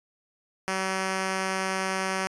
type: tone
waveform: 5% pulse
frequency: 190 Hz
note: F#3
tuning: 46 cents sharp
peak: -15 dBFS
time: 0.68-2.27 s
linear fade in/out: 0 ms
effects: resampled to 22050 Hz